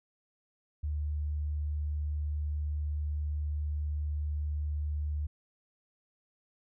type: tone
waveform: sine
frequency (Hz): 74.6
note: D2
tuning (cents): +28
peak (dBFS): -30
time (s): 0.83-5.27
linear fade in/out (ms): 10
effects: none